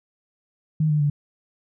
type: tone with pitch steps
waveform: sine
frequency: 155.56 / 150.52 / 145.65 Hz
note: D#3 / D3 / D3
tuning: 0 / +43 / -14 cents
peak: -17 dBFS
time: 0.8-1.1 s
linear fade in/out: 5 ms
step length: 100 ms
effects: none